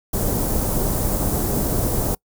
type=band-stop noise; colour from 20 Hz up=pink; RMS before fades=-21 dBFS; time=0.13-2.15 s; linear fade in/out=5 ms; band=670 to 10000 Hz; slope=12 dB/octave; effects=noise-tail reverb RT60 0.1 s tail -26 dB re dry